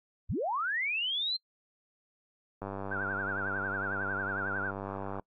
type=linear sweep; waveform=sine; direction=up; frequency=36.71 to 4186 Hz; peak=-29 dBFS; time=0.29-1.37 s; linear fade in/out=10 ms
type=click train; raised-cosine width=1 ms; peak=-24 dBFS; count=254; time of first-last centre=2.62-5.196 s; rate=98.2 Hz
type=tone with vibrato; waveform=sine; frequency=1475 Hz; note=F#6; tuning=6 cents flat; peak=-32 dBFS; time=2.91-4.71 s; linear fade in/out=5 ms; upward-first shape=triangle; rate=11 Hz; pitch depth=150 cents each way
effects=noise-tail reverb RT60 0.1 s tail -24 dB re dry + AAC 48 kbps